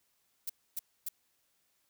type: noise bursts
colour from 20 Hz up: violet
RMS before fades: -36 dBFS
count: 3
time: 0.47-1.088 s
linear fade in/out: 5 ms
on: 26 ms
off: 270 ms
effects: white hiss -75 dBFS RMS until 1.89 s